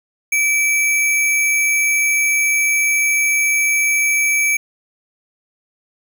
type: tone with sample-and-hold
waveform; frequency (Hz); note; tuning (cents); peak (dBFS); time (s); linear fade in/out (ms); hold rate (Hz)
sine; 2313; D7; -27; -13; 0.32-4.57; 5; 8820
effects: none